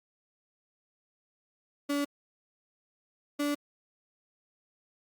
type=tone pair in turn; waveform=35% pulse; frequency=286.2 / 290.2 Hz; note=D4 / D4; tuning=-45 / -21 cents; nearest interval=unison; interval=24 cents; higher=second; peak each=-26 dBFS; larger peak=neither; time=1.89-2.05 / 3.39-3.55 s; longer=neither; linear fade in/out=10 ms; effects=Opus 48 kbps